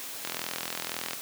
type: click train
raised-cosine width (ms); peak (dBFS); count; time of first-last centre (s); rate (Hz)
0.2; -14; 38; 0.25-1.133; 41.9
effects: white hiss -39 dBFS RMS until 1.21 s + high-pass 150 Hz 12 dB/octave